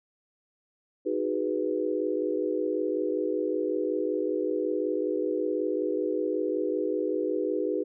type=chord; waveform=sine; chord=G# minor seventh; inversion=second; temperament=equal; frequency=311.1 / 370 / 415.3 / 493.9 Hz; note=D#4 / F#4 / G#4 / B4; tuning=0 / 0 / 0 / 0 cents; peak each=-31 dBFS; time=1.05-7.84 s; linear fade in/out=20 ms; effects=none